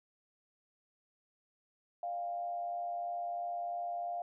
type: tone with frequency modulation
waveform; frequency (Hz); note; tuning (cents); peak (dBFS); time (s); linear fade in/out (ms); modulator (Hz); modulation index
sine; 698.5; F5; 0; -35; 2.03-4.22; 2; 103; 0.41
effects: none